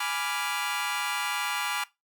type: chord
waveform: 20% pulse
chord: G# diminished seventh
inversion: none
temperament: equal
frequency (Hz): 830.6 / 987.8 / 1174.7 / 1396.9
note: G#5 / B5 / D6 / F6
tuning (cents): 0 / 0 / 0 / 0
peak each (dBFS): -29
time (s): 0-1.84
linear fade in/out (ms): 5
effects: noise-tail reverb RT60 0.2 s tail -19 dB re dry + Opus 48 kbps